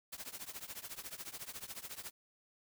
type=noise with tremolo; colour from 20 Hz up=white; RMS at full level=-43 dBFS; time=0.12-2.11 s; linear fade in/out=10 ms; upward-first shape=triangle; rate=14 Hz; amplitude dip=95%; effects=none